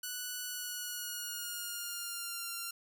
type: tone with pitch glide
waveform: 5% pulse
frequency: 1480 to 1380.9 Hz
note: F#6 to F6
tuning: 0 to -20 cents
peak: -27 dBFS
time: 0.03-2.71 s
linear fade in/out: 5 ms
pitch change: -120 cents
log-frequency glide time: 0.45-2.51 s
effects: none